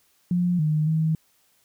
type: tone with pitch steps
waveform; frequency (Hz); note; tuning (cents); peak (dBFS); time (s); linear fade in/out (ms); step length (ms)
sine; 177 / 153.5 / 158.8; F3 / D#3 / D#3; +23 / -23 / +36; -19; 0.31-1.15; 2; 280
effects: white hiss -64 dBFS RMS until 1.64 s